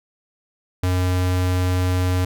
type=tone; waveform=square; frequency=91.1 Hz; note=F#2; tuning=26 cents flat; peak=-18 dBFS; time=0.83-2.25 s; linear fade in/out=5 ms; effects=none